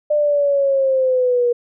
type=linear sweep; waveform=sine; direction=down; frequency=600 to 477.2 Hz; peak=-13 dBFS; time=0.1-1.53 s; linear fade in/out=10 ms; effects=none